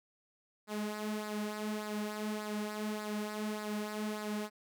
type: tone with flanger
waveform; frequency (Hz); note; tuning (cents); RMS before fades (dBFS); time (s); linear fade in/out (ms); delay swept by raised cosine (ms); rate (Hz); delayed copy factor
sawtooth; 211.7; G#3; +33; -38; 0.67-4.5; 50; 0.32 to 4.42; 1.7; -0.6
effects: none